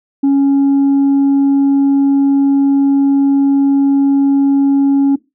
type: tone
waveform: sine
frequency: 277.2 Hz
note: C#4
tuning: in tune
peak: -5 dBFS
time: 0.23-5.16 s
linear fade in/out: 10 ms
effects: noise-tail reverb RT60 0.2 s tail -18 dB re dry + tanh soft clip ceiling -7 dBFS